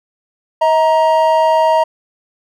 triangle tone pair together, 637.7 / 937 Hz, D#5 / A#5, +42 / +9 cents, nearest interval perfect fifth, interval 667 cents, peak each -10 dBFS, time 0.61-1.84 s, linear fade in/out 10 ms, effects none

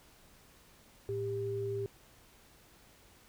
sine tone pair together, 110.7 / 396.9 Hz, A2 / G4, +11 / +22 cents, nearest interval octave + minor seventh, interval 2211 cents, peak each -39 / -34 dBFS, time 1.09-1.86 s, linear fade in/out 0 ms, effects pink hiss -61 dBFS RMS until 3.28 s

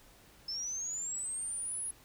sine linear sweep, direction up, 5210 to 10570 Hz, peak -35 dBFS, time 0.48-1.91 s, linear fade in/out 5 ms, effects added 50 Hz sine -67 dBFS peak until 2.04 s + pink hiss -60 dBFS RMS until 2.04 s

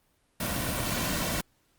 pink noise with comb filter, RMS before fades -30 dBFS, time 0.4-1.41 s, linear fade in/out 5 ms, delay 2.4 ms, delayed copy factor -0.5, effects pink hiss -69 dBFS RMS until 1.78 s + Opus 32 kbps

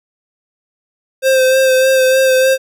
square tone with vibrato, 523.3 Hz, C5, in tune, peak -9 dBFS, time 1.22-2.58 s, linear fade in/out 50 ms, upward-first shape sine, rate 3.3 Hz, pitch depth 23 cents each way, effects none

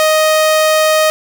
sawtooth tone, 624 Hz, D#5, 5 cents sharp, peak -5 dBFS, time 0-1.1 s, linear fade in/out 0 ms, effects none

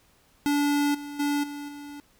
square tone with level steps, 288.9 Hz, D4, 28 cents flat, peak -22 / -36 / -24 / -35 / -39 dBFS, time 0.46-2 s, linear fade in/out 0 ms, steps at 0.94 / 1.19 / 1.43 / 1.68 s, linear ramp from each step 10 ms, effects pink hiss -62 dBFS RMS until 2.19 s

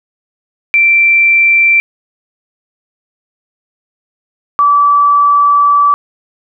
sine tone pair in turn, 2348 / 1154.8 Hz, D7 / D6, -1 / -30 cents, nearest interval octave, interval 1229 cents, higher first, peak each -5 dBFS, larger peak neither, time 0.74-1.8 / 4.59-5.94 s, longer second, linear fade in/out 0 ms, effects none

